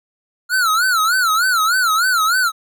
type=tone with vibrato; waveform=square; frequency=1390 Hz; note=F6; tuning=9 cents flat; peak=-14 dBFS; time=0.49-2.52 s; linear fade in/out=50 ms; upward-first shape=sine; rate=3.3 Hz; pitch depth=170 cents each way; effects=none